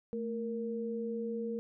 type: tone pair together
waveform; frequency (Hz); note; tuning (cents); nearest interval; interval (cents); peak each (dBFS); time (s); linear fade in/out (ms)
sine; 221.6 / 466.2; A3 / A#4; +13 / 0; octave + minor second; 1287; -37 / -36; 0.13-1.59; 0
effects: none